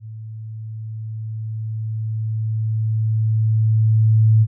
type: tone with level ramp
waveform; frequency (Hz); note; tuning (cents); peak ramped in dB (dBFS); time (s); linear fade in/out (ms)
sine; 110; A2; 0; -31 to -9; 0-4.47; 50
effects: none